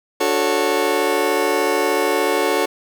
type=chord; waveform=30% pulse; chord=D major seventh; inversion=none; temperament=just; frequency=293.7 / 367.1 / 440.5 / 550.6 Hz; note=D4 / F#4 / A4 / C#5; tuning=0 / -14 / +2 / -12 cents; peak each=-23 / -19 / -18 / -20 dBFS; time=0.2-2.66 s; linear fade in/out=10 ms; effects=8-bit